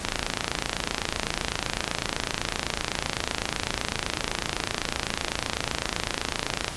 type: click train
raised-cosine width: 0.2 ms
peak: -6 dBFS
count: 186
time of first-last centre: 0.05-6.681 s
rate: 27.9 Hz
effects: pink hiss -35 dBFS RMS until 6.76 s + resampled to 24000 Hz